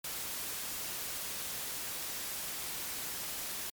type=noise; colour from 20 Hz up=white; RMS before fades=-39 dBFS; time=0.04-3.7 s; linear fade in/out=5 ms; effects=MP3 96 kbps